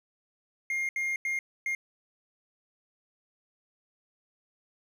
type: tone bursts at uneven times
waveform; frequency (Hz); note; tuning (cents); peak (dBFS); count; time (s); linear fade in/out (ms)
triangle; 2125; C7; +26; -26; 4; 0.7-0.89 / 0.96-1.16 / 1.25-1.39 / 1.66-1.75; 2
effects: none